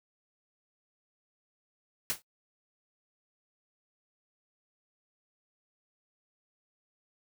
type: noise with exponential decay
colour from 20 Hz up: white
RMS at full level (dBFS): -27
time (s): 2.1-2.22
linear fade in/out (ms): 0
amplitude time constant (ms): 24
effects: noise-tail reverb RT60 0.1 s tail -22 dB re dry